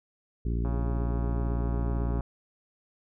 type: harmonic tone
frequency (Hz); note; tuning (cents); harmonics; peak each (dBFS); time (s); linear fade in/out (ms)
58; A#1; -8; 1 / 2 / 3 / 4 / 5 / 6 / 7; -27 / -33 / -37 / -39 / -41 / -43 / -44; 0.45-2.21; 5
type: click train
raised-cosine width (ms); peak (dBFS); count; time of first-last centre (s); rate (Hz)
1; -27; 216; 0.65-2.208; 138
effects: none